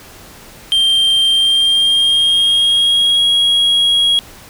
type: tone with pitch glide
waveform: triangle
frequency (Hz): 3167 to 3300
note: G7 to G#7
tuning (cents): +17 to -12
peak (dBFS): -8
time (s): 0.72-4.19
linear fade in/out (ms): 0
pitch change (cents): +71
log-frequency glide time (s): 1.32-3.21
effects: pink hiss -38 dBFS RMS until 4.49 s